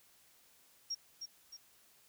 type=tone with echo; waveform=sine; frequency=5588 Hz; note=F8; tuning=in tune; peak=-35 dBFS; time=0.9-0.95 s; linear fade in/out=10 ms; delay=310 ms; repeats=2; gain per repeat=-6 dB; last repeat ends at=1.57 s; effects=white hiss -66 dBFS RMS until 2.08 s